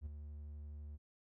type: tone with ADSR envelope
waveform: triangle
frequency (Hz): 74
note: D2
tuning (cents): +14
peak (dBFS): -37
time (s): 0.01-0.98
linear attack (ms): 50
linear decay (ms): 14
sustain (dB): -7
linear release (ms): 31
effects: none